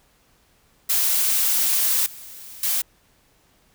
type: noise with level steps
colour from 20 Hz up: blue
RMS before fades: -20 / -40 / -22 dBFS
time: 0.89-2.82 s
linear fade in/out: 10 ms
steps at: 2.06 / 2.63 s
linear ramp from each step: 2 ms
effects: pink hiss -60 dBFS RMS until 3.74 s